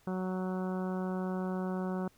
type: harmonic tone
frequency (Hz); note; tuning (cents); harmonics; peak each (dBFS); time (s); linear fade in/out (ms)
185.5; F#3; +5; 1 / 2 / 3 / 4 / 5 / 6 / 7 / 8; -33 / -39 / -43 / -45 / -47 / -49 / -50 / -51; 0.07-2.08; 2
effects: pink hiss -66 dBFS RMS until 2.17 s